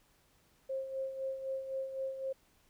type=tone with tremolo; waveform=sine; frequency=533 Hz; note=C5; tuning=32 cents sharp; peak=-33 dBFS; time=0.69-2.33 s; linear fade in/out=10 ms; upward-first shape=sine; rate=3.9 Hz; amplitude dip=60%; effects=pink hiss -69 dBFS RMS until 2.69 s